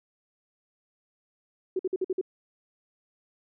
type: tone bursts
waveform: sine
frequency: 373.1 Hz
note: F#4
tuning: 14 cents sharp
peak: -24 dBFS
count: 6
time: 1.76-2.213 s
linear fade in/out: 5 ms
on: 33 ms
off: 51 ms
effects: none